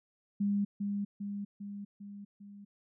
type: tone with echo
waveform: sine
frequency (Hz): 202.2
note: G#3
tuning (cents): -46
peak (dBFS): -27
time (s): 0.4-0.65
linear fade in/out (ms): 10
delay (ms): 400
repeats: 5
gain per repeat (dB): -4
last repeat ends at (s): 2.65
effects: none